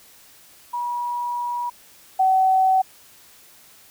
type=tone pair in turn; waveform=sine; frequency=965 / 757.6 Hz; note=B5 / F#5; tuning=-40 / +41 cents; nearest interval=major third; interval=419 cents; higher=first; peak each=-23 / -14 dBFS; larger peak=second; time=0.73-1.7 / 2.19-2.82 s; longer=first; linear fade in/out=10 ms; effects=white hiss -50 dBFS RMS until 3.9 s